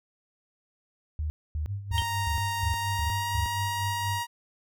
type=tone bursts; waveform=sine; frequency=76.3 Hz; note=D#2; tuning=33 cents flat; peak=-27 dBFS; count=7; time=1.19-3.46 s; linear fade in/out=0 ms; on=110 ms; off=250 ms
type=tone with tremolo; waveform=sine; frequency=100 Hz; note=G2; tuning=35 cents sharp; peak=-28 dBFS; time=1.66-4.23 s; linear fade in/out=50 ms; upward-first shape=sine; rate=4.2 Hz; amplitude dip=70%
type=tone with pitch glide; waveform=sawtooth; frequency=932.3 to 947.5 Hz; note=A#5 to A#5; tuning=0 to +28 cents; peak=-25 dBFS; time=1.91-4.27 s; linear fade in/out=50 ms; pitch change=+28 cents; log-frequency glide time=2.76-3.37 s
type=tone with exponential decay; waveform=triangle; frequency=3136 Hz; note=G7; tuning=in tune; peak=-22 dBFS; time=1.98-2.07 s; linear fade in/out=0 ms; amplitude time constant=18 ms
effects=none